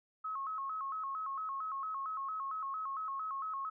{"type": "tone with vibrato", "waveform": "sine", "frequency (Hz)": 1182, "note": "D6", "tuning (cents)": 11, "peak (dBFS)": -36, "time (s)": [0.24, 3.7], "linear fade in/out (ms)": 10, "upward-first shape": "square", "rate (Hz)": 4.4, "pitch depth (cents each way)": 140, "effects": []}